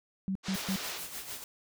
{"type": "tone bursts", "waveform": "sine", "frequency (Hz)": 191.5, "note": "G3", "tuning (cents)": -40, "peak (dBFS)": -29, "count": 3, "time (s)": [0.28, 0.759], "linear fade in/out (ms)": 0, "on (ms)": 73, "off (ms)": 130}
{"type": "band-pass noise", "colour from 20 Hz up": "white", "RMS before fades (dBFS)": -40, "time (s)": [0.43, 1.01], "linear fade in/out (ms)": 50, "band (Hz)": [300, 5900], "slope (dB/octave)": 24}
{"type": "noise with tremolo", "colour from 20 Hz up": "white", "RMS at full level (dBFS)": -39, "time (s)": [0.54, 1.44], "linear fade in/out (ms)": 2, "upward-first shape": "sine", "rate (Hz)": 6.7, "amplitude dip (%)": 60}
{"effects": []}